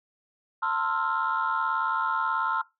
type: chord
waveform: sine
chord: F major seventh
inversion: first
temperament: equal with one note detuned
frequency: 897.5 / 1046.5 / 1318.5 / 1396.9 Hz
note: A5 / C6 / E6 / F6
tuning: +34 / 0 / 0 / 0 cents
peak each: -29 dBFS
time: 0.62-2.62 s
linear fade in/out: 10 ms
effects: noise-tail reverb RT60 0.2 s tail -19 dB re dry + tanh soft clip ceiling -17 dBFS